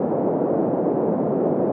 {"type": "band-pass noise", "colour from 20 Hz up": "white", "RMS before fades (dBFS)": -21, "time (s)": [0, 1.72], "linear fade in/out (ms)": 5, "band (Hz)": [170, 590], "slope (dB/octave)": 24, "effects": []}